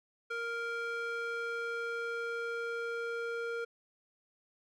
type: tone with band-pass filter sweep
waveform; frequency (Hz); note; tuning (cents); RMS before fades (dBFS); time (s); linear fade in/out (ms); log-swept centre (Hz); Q
square; 466.2; A#4; 0; -37; 0.3-3.65; 10; 1500 to 1000; 1.6
effects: none